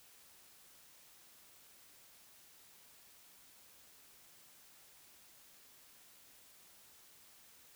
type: silence
effects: white hiss -62 dBFS RMS until 7.75 s